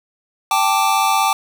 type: chord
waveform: square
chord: G suspended second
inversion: none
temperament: equal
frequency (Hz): 784 / 880 / 1174.7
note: G5 / A5 / D6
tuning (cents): 0 / 0 / 0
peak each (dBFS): -19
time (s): 0.51-1.33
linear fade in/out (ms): 2
effects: none